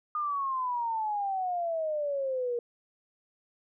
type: exponential sweep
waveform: sine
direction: down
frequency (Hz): 1226 to 471.2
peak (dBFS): -28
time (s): 0.15-2.59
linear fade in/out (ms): 2
effects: none